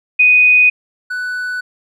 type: tone pair in turn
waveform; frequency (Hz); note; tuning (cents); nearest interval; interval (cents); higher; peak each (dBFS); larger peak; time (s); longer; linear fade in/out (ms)
sine / triangle; 2489 / 1488.8; D#7 / F#6; 0 / +10; major sixth; 890; first; -6 / -17; first; 0.19-0.7 / 1.1-1.61; neither; 10
effects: none